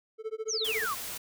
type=tone with tremolo; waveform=triangle; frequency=440 Hz; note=A4; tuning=in tune; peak=-28 dBFS; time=0.18-0.87 s; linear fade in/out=50 ms; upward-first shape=sine; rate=14 Hz; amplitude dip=100%
type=exponential sweep; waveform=sine; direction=down; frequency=6810 to 1018 Hz; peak=-29 dBFS; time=0.48-0.95 s; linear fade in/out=20 ms
type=noise; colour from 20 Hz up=white; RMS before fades=-38 dBFS; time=0.64-1.18 s; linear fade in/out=10 ms
effects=none

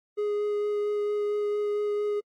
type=tone with vibrato; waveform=triangle; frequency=415.3 Hz; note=G#4; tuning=in tune; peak=-23 dBFS; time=0.17-2.21 s; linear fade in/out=20 ms; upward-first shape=sine; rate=4.4 Hz; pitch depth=8 cents each way; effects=AAC 48 kbps

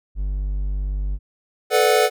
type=tone; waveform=triangle; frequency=49 Hz; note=G1; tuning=in tune; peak=-19 dBFS; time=0.15-1.19 s; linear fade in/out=50 ms
type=chord; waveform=square; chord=B minor seventh; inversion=third; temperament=equal with one note detuned; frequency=434.9 / 493.9 / 587.3 / 740 Hz; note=A4 / B4 / D5 / F#5; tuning=-20 / 0 / 0 / 0 cents; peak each=-19 / -20 / -22 / -21 dBFS; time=1.7-2.1 s; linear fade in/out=50 ms
effects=none

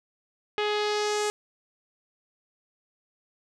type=tone with low-pass filter sweep; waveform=sawtooth; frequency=419.1 Hz; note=G#4; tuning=16 cents sharp; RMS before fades=-27 dBFS; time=0.58-1.3 s; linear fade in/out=0 ms; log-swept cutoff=3100 to 8100 Hz; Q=2; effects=none

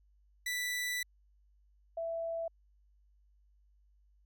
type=tone pair in turn; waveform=sawtooth / sine; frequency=1975.5 / 663.3 Hz; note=B6 / E5; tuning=0 / +11 cents; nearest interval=octave + perfect fifth; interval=1889 cents; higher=first; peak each=-30 / -34 dBFS; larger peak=first; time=0.46-1.03 / 1.97-2.48 s; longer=first; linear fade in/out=5 ms; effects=added 50 Hz sine -64 dBFS peak until 4.25 s

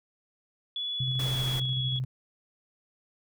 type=tone with pitch glide; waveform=sine; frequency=3414 to 3359 Hz; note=G#7 to G#7; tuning=+47 to +19 cents; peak=-30 dBFS; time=0.76-1.99 s; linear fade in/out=2 ms; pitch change=-28 cents; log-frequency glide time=0.95-1.49 s
type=tone with tremolo; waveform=sine; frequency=128.8 Hz; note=C3; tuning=27 cents flat; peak=-27 dBFS; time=1-2.05 s; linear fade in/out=5 ms; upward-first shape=square; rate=13 Hz; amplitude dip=30%
type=noise; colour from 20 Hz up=pink; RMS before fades=-38 dBFS; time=1.19-1.6 s; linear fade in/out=5 ms
effects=none

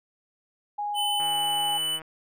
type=tone; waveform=sine; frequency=827 Hz; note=G#5; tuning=8 cents flat; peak=-27 dBFS; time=0.78-1.78 s; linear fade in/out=10 ms
type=tone with pitch glide; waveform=square; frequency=3016 to 2988 Hz; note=F#7 to F#7; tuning=+32 to +16 cents; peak=-26 dBFS; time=0.94-2 s; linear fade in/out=50 ms; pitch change=-16 cents; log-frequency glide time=1.16-1.31 s
type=click train; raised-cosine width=0.5 ms; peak=-27 dBFS; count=131; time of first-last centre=1.2-2.018 s; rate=159 Hz
effects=none

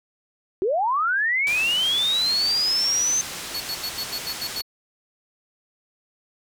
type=linear sweep; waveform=sine; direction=up; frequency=349.2 to 6272 Hz; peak=-19 dBFS; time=0.62-3.21 s; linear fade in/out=0 ms
type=low-pass noise; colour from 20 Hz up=white; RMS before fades=-34 dBFS; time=1.47-4.61 s; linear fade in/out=0 ms; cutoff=7300 Hz; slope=12 dB/octave
type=tone bursts; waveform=square; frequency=4400 Hz; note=C#8; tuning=14 cents flat; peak=-27 dBFS; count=8; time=3.54-4.621 s; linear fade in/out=10 ms; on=66 ms; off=79 ms
effects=none

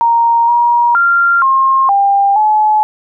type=tone with pitch steps; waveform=sine; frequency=932 / 951 / 1387 / 1068 / 797 / 855 Hz; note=A#5 / A#5 / F6 / C6 / G5 / A5; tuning=-1 / +34 / -12 / +35 / +28 / -50 cents; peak=-7 dBFS; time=0.01-2.83 s; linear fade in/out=0 ms; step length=470 ms; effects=none

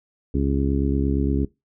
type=harmonic tone; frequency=68.7 Hz; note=C#2; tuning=15 cents flat; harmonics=1 / 2 / 3 / 4 / 5 / 6; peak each=-23 / -26 / -28 / -24 / -30 / -31 dBFS; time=0.34-1.45 s; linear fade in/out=5 ms; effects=noise-tail reverb RT60 0.2 s tail -20 dB re dry

